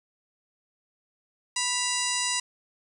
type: harmonic tone with a mistuned harmonic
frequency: 987.8 Hz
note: B5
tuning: in tune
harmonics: 1 / 2 / 3 / 4 / 5 / 6 / 7 / 8 / 9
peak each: -34 / -34 / -34 / -34 / -34 / -34 / -34 / -34 / -34 dBFS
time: 1.56-2.4 s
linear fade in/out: 5 ms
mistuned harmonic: 3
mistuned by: -100 cents
effects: 9-bit

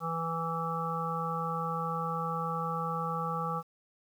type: harmonic tone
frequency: 164.81 Hz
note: E3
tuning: in tune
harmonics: 1 / 3 / 5 / 7 / 8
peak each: -36 / -39 / -38 / -35 / -38 dBFS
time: 0-3.63 s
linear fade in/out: 50 ms
effects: 10-bit

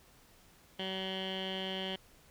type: tone with low-pass filter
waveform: 15% pulse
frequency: 189.5 Hz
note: F#3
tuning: 42 cents sharp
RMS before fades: -38 dBFS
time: 0.79-1.96 s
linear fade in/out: 5 ms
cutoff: 3100 Hz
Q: 7.4
effects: pink hiss -62 dBFS RMS until 2.3 s

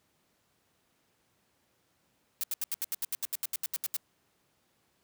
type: noise bursts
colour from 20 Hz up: blue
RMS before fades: -32 dBFS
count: 16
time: 2.41-3.966 s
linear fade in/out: 0 ms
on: 26 ms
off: 76 ms
effects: pink hiss -72 dBFS RMS until 5.03 s + high-pass 100 Hz 12 dB/octave

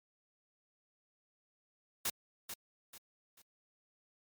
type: noise with echo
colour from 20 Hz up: white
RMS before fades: -34 dBFS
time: 2.05-2.1 s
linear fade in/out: 5 ms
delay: 440 ms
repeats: 3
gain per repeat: -9 dB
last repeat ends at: 3.42 s
effects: high-pass 80 Hz 12 dB/octave + MP3 96 kbps

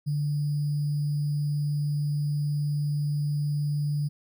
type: tone with sample-and-hold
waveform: sine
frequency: 146.83 Hz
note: D3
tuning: in tune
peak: -24 dBFS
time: 0.06-4.09 s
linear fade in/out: 20 ms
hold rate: 4900 Hz
effects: none

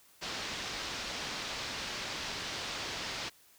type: low-pass noise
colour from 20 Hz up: white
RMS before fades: -39 dBFS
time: 0.21-3.3 s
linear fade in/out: 20 ms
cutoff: 5300 Hz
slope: 24 dB/octave
effects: white hiss -62 dBFS RMS until 3.58 s

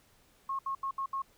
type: tone bursts at uneven times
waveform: sine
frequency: 1085 Hz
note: C#6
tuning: 37 cents flat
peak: -31 dBFS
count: 5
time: 0.49-0.59 / 0.66-0.75 / 0.83-0.91 / 0.98-1.06 / 1.13-1.22 s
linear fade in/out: 5 ms
effects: pink hiss -65 dBFS RMS until 1.37 s

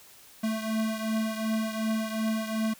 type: beating tone pair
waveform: square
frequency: 219.6 / 222.3 Hz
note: A3 / A3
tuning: -3 / +18 cents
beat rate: 2.7 Hz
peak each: -29 / -34 dBFS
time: 0.43-2.74 s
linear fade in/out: 10 ms
effects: white hiss -53 dBFS RMS until 2.79 s

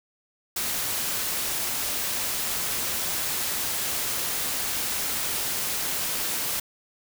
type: noise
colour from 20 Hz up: white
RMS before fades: -28 dBFS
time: 0.56-6.6 s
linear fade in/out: 5 ms
effects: none

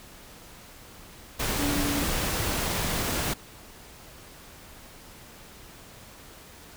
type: tone in noise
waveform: sine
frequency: 286.5 Hz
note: D4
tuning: 43 cents flat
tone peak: -28 dBFS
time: 1.58-2.04 s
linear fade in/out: 10 ms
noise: pink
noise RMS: -28 dBFS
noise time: 1.39-3.34 s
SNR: -3 dB
effects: pink hiss -48 dBFS RMS until 6.76 s

